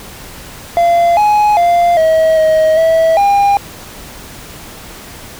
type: tone with pitch steps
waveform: triangle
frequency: 687 / 838 / 694 / 640 / 631 / 651 / 804 Hz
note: F5 / G#5 / F5 / D#5 / D#5 / E5 / G5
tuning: -29 / +15 / -11 / +49 / +24 / -22 / +44 cents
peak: -5 dBFS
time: 0.77-3.57 s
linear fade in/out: 0 ms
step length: 400 ms
effects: pink hiss -32 dBFS RMS until 5.39 s